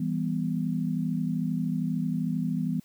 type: chord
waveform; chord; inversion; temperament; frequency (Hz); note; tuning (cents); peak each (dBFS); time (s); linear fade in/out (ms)
sine; E minor; none; just; 164.81 / 197.78 / 247.2; E3 / G3 / B3; 0 / +16 / +2; -29 / -31 / -30; 0-2.8; 5
effects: white hiss -62 dBFS RMS until 2.84 s